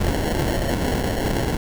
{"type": "noise with sample-and-hold", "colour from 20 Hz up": "pink", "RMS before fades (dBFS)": -22, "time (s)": [0, 1.57], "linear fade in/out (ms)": 5, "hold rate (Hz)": 1225, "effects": []}